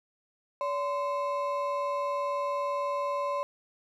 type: ring-modulated tone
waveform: triangle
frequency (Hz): 802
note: G5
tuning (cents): +39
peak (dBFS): -23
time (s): 0.61-3.43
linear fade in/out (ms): 0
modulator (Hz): 231
effects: none